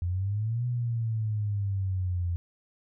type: exponential two-way sweep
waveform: sine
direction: up then down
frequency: 85.7 to 123.47 to 85.7 Hz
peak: -26 dBFS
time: 0.02-2.36 s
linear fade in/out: 0 ms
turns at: 0.66 s
effects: none